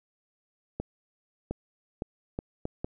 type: accelerating click train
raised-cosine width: 2 ms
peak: -18 dBFS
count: 6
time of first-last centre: 0.8-2.845 s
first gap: 710 ms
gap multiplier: 0.72
effects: none